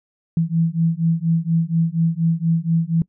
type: beating tone pair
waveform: sine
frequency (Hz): 163.1 / 167.3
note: E3 / E3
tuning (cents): -18 / +26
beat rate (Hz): 4.2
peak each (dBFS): -19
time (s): 0.37-3.02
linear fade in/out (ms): 2
effects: noise-tail reverb RT60 0.1 s tail -22 dB re dry